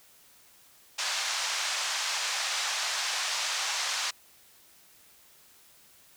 white band-pass noise, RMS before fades -31 dBFS, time 0.98-4.11 s, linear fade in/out 10 ms, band 720 to 6600 Hz, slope 24 dB/octave, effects white hiss -58 dBFS RMS until 6.16 s

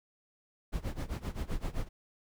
brown noise with tremolo, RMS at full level -32 dBFS, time 0.72-1.89 s, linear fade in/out 20 ms, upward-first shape sine, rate 7.7 Hz, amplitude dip 90%, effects none

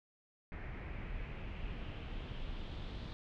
brown noise with low-pass filter sweep, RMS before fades -43 dBFS, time 0.52-3.13 s, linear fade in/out 0 ms, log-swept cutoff 2100 to 3800 Hz, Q 3.4, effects none

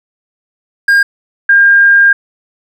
triangle / sine tone pair in turn, 1614 / 1607.7 Hz, G#6 / G6, -50 / +43 cents, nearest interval unison, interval 7 cents, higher first, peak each -3 dBFS, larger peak neither, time 0.88-1.03 / 1.49-2.13 s, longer second, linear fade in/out 5 ms, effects none

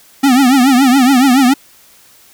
square tone with vibrato, 261.2 Hz, C4, 3 cents flat, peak -7 dBFS, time 0.23-1.54 s, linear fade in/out 10 ms, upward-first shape triangle, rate 7.1 Hz, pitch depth 160 cents each way, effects white hiss -45 dBFS RMS until 2.33 s

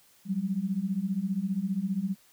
sine beating tone pair, 183.1 / 198.1 Hz, F#3 / G3, -18 / +18 cents, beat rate 15 Hz, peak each -31 / -29 dBFS, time 0.25-2.16 s, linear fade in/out 50 ms, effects white hiss -61 dBFS RMS until 2.32 s

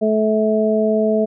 harmonic tone, 216.7 Hz, A3, 26 cents flat, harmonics 1 / 2 / 3, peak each -18 / -18 / -18 dBFS, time 0.01-1.26 s, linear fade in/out 20 ms, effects none

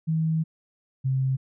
sine tone pair in turn, 160.1 / 132.39 Hz, D#3 / C3, +50 / +21 cents, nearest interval minor third, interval 329 cents, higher first, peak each -21 dBFS, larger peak neither, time 0.07-0.44 / 1.04-1.37 s, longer first, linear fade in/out 20 ms, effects none

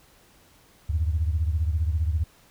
sine beating tone pair, 76.4 / 91.4 Hz, D#2 / F#2, -31 / -21 cents, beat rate 15 Hz, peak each -22 / -27 dBFS, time 0.89-2.24 s, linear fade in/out 10 ms, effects tanh soft clip ceiling -14 dBFS + pink hiss -57 dBFS RMS until 2.5 s

